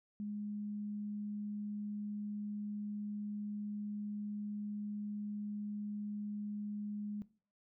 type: tone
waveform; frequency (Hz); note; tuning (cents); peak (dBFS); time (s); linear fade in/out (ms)
sine; 207.7; G#3; 0; -38; 0.2-7.22; 0
effects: noise-tail reverb RT60 0.4 s tail -18 dB re dry